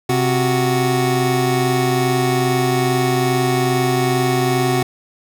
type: tone pair together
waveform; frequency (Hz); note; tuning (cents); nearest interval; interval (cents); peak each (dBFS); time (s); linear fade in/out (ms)
25% pulse; 130.4 / 368.8; C3 / F#4; -5 / -6; octave + tritone; 1799; -14; 0.09-4.83; 5
effects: none